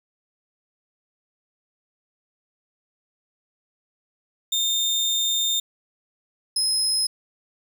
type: tone pair in turn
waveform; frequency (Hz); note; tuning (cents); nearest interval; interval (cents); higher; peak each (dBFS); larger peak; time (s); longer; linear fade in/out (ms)
30% pulse; 3631 / 5119; A#7 / D#8; -46 / +48; tritone; 594; second; -18 / -16; second; 4.52-5.6 / 6.56-7.07; first; 5
effects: none